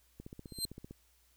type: click train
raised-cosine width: 3 ms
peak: -33 dBFS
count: 12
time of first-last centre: 0.2-0.91 s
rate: 15.5 Hz
type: tone with exponential growth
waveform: 25% pulse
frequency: 4145 Hz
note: C8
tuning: 17 cents flat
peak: -25 dBFS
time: 0.46-0.65 s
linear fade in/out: 2 ms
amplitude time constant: 40 ms
effects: added 60 Hz sine -70 dBFS peak until 1.36 s + white hiss -70 dBFS RMS until 1.36 s